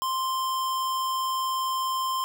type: tone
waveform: square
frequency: 1046.5 Hz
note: C6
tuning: in tune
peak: -26 dBFS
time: 0.02-2.24 s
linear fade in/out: 0 ms
effects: none